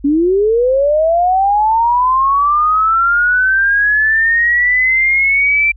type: linear sweep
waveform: sine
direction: up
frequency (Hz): 274.2 to 2350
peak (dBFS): -9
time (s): 0.04-5.72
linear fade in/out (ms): 10
effects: added 50 Hz sine -34 dBFS peak until 5.76 s